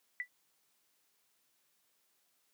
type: tone with exponential decay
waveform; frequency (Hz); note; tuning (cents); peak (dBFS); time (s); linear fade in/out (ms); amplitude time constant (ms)
sine; 1975.5; B6; 0; -30; 0.2-0.28; 1; 16
effects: white hiss -75 dBFS RMS until 2.53 s + high-pass 150 Hz 12 dB/octave